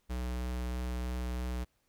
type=tone with vibrato; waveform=square; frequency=61.74 Hz; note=B1; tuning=in tune; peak=-34 dBFS; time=0.09-1.65 s; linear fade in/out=20 ms; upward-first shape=sine; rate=3.1 Hz; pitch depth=9 cents each way; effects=pink hiss -75 dBFS RMS until 1.88 s